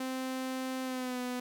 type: tone with pitch glide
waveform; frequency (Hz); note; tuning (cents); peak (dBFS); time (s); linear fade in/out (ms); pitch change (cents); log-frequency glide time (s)
sawtooth; 259.9 to 248.9; C4 to B3; -11 to +14; -30; 0-1.4; 5; -75; 0.83-1.2
effects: none